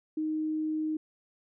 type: tone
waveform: sine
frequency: 311.1 Hz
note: D#4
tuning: in tune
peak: -28 dBFS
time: 0.17-0.97 s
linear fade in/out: 5 ms
effects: none